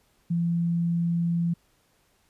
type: tone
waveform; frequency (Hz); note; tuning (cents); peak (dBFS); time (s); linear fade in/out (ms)
sine; 170; F3; -46; -22; 0.3-1.54; 10
effects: pink hiss -66 dBFS RMS until 2.29 s + resampled to 32000 Hz